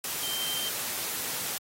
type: tone in noise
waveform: sine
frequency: 3140 Hz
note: G7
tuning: 2 cents sharp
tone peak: -32 dBFS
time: 0.23-0.69 s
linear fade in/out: 2 ms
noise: white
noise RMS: -33 dBFS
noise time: 0.04-1.58 s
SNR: -2 dB
effects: high-pass 100 Hz 12 dB/octave + AAC 48 kbps